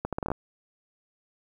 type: accelerating click train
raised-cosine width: 1 ms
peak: -15 dBFS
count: 8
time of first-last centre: 0.05-0.317 s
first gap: 77 ms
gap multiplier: 0.75
effects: 9-bit